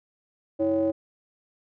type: ring-modulated tone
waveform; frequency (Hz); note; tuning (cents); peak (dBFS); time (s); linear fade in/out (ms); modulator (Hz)
triangle; 115.2; A#2; -20; -16; 0.59-0.92; 20; 439
effects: none